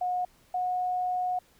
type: tone pair in turn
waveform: sine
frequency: 724 / 728.1 Hz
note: F#5 / F#5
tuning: -38 / -28 cents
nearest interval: unison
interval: 10 cents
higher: second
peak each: -26 dBFS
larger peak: neither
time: 0.01-0.25 / 0.54-1.39 s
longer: second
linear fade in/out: 5 ms
effects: pink hiss -62 dBFS RMS until 1.59 s